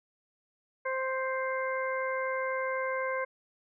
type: harmonic tone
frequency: 524 Hz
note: C5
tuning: 2 cents sharp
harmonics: 1 / 2 / 3 / 4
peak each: -32 / -35 / -37 / -38 dBFS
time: 0.85-3.25 s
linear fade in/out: 10 ms
effects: none